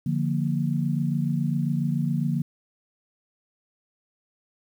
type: chord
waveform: sine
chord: Bb major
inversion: first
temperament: equal with one note detuned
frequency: 147.34 / 174.61 / 233.1 Hz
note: D3 / F3 / Bb3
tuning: +6 / 0 / 0 cents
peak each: -25 / -27 / -28 dBFS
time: 0.06-2.42 s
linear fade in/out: 5 ms
effects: 9-bit